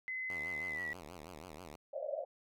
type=tone with pitch glide; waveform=sine; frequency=2039 to 1942.4 Hz; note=C7 to B6; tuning=-45 to -29 cents; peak=-37 dBFS; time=0.08-0.93 s; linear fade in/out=0 ms; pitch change=-84 cents; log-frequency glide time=0.71-0.8 s
type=tone with vibrato; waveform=5% pulse; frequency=82.41 Hz; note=E2; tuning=in tune; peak=-37 dBFS; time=0.29-1.76 s; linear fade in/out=10 ms; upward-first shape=triangle; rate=6.2 Hz; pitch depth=270 cents each way
type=band-pass noise; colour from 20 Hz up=white; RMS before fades=-40 dBFS; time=1.93-2.25 s; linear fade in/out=5 ms; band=540 to 660 Hz; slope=96 dB/octave
effects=none